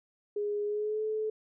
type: tone with pitch glide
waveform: sine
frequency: 413.7 to 433 Hz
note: G#4 to A4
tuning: -7 to -28 cents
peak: -29 dBFS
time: 0.36-1.3 s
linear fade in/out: 5 ms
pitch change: +79 cents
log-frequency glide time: 0.65-1.03 s
effects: none